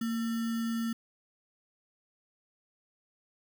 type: tone with sample-and-hold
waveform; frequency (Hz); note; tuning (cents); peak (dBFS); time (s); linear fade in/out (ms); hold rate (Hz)
sine; 229.5; A#3; -27; -29; 0.01-0.93; 5; 1575
effects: none